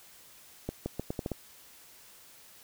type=accelerating click train; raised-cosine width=2 ms; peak=-19 dBFS; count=7; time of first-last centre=0.69-1.317 s; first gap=170 ms; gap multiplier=0.8; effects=white hiss -55 dBFS RMS until 2.63 s